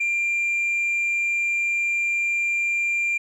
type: tone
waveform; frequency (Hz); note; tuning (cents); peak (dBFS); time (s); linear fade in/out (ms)
sine; 2383; D7; +25; -18; 0-3.18; 10
effects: tanh soft clip ceiling -19 dBFS + 10-bit